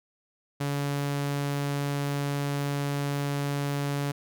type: tone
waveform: sawtooth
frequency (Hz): 142.3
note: C#3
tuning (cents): +46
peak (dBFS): -23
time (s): 0.6-4.12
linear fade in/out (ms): 10
effects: none